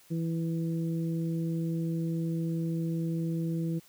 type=harmonic tone; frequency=164.81 Hz; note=E3; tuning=in tune; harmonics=1 / 2 / 3; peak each=-29 / -35 / -44 dBFS; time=0.1-3.8 s; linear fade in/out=20 ms; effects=white hiss -59 dBFS RMS until 3.88 s